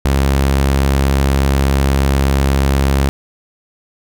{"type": "tone", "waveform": "sawtooth", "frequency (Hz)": 68.3, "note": "C#2", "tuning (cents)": -25, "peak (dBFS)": -7, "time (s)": [0.05, 3.09], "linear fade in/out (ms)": 0, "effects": []}